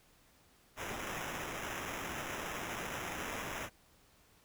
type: noise with sample-and-hold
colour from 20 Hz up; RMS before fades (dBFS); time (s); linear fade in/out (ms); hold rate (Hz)
blue; -41; 0.76-3.7; 50; 4410
effects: pink hiss -66 dBFS RMS until 4.44 s